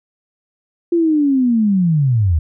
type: linear sweep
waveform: sine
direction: down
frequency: 347.6 to 73.42 Hz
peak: -11 dBFS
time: 0.92-2.39 s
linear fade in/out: 5 ms
effects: none